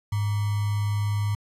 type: tone with sample-and-hold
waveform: sine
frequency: 103.2 Hz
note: G#2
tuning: 10 cents flat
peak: -22 dBFS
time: 0.12-1.35 s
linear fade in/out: 5 ms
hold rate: 1050 Hz
effects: resampled to 32000 Hz